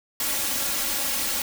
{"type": "noise with comb filter", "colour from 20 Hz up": "white", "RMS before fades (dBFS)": -26, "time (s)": [0.2, 1.42], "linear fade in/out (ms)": 2, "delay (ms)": 3.6, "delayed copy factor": 0.95, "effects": []}